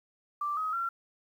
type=tone with pitch steps; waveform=sine; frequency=1174.7 / 1266.3 / 1365.1 Hz; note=D6 / D#6 / F6; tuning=0 / +30 / -40 cents; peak=-29 dBFS; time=0.41-0.89 s; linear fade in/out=5 ms; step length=160 ms; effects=10-bit